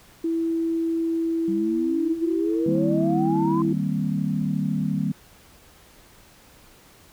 sine tone, 329.6 Hz, E4, in tune, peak -21 dBFS, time 0.24-3.73 s, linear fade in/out 5 ms
sine exponential sweep, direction up, 188.4 to 1046.5 Hz, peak -26 dBFS, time 1.48-3.62 s, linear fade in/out 2 ms
sine chord, C minor seventh, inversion first, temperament equal with one note detuned, 155.56 / 196 / 230.1 / 261.6 Hz, Eb3 / G3 / Bb3 / C4, 0 / 0 / -22 / 0 cents, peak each -26 / -25 / -29 / -30 dBFS, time 2.66-5.12 s, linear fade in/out 5 ms
effects tanh soft clip ceiling -8 dBFS + pink hiss -52 dBFS RMS until 7.12 s

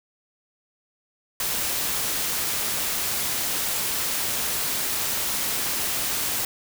white noise, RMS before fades -26 dBFS, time 1.4-6.45 s, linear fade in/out 2 ms, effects none

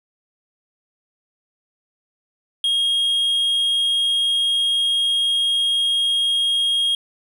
triangle tone, 3258 Hz, G#7, 34 cents flat, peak -15 dBFS, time 2.64-6.95 s, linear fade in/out 2 ms, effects none

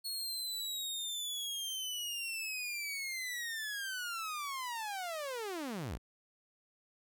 sawtooth linear sweep, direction down, 4347 to 38.15 Hz, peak -34 dBFS, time 0.04-5.98 s, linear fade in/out 20 ms, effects none

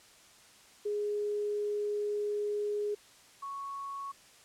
sine tone pair in turn, 415.3 / 1108.7 Hz, G#4 / C#6, 0 / 0 cents, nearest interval octave + perfect fourth, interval 1700 cents, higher second, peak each -30 / -37 dBFS, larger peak first, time 0.85-2.95 / 3.42-4.12 s, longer first, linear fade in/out 10 ms, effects white hiss -58 dBFS RMS until 4.44 s + low-pass 9000 Hz 12 dB/octave

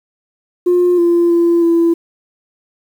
sine tone with pitch steps, 355.5 / 343.7 / 340.9 / 336.1 Hz, F4 / F4 / F4 / E4, +31 / -28 / -42 / +34 cents, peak -7 dBFS, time 0.66-1.94 s, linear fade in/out 10 ms, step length 320 ms, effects tanh soft clip ceiling -6 dBFS + 7-bit

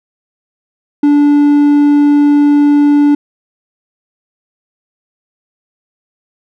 triangle tone, 290.6 Hz, D4, 18 cents flat, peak -3 dBFS, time 1.03-3.15 s, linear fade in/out 5 ms, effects none

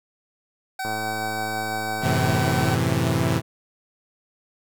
25% pulse tone, 762 Hz, G5, 49 cents flat, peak -23 dBFS, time 0.79-2.75 s, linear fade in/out 5 ms
click train, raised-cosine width 1 ms, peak -18 dBFS, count 207, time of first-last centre 0.85-2.757 s, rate 108 Hz
sawtooth chord, F# half-diminished seventh, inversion none, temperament equal, 92.5 / 110 / 130.81 / 164.81 Hz, F#2 / A2 / C3 / E3, 0 / 0 / 0 / 0 cents, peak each -24 / -22 / -20 / -21 dBFS, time 2.01-3.42 s, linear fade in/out 50 ms
effects none

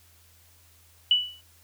sine tone with exponential decay, 2960 Hz, F#7, in tune, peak -14 dBFS, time 1.11-1.41 s, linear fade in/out 2 ms, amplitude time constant 65 ms, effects added 84 Hz sine -59 dBFS peak until 1.63 s + white hiss -59 dBFS RMS until 1.63 s

